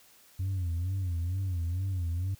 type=tone with vibrato; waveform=sine; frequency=90 Hz; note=F#2; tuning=47 cents flat; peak=-26 dBFS; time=0.39-2.35 s; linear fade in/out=10 ms; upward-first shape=sine; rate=2.2 Hz; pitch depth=130 cents each way; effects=tanh soft clip ceiling -27 dBFS + white hiss -59 dBFS RMS until 2.39 s